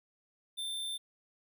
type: tone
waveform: square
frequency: 3567 Hz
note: A7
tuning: 23 cents sharp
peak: -36 dBFS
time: 0.57-0.98 s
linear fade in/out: 20 ms
effects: none